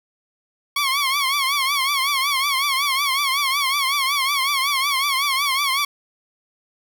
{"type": "tone with vibrato", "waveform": "15% pulse", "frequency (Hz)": 1104, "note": "C#6", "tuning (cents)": -7, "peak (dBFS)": -12, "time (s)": [0.76, 5.85], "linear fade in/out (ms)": 5, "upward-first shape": "triangle", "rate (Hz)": 5.4, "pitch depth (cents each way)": 120, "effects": ["9-bit"]}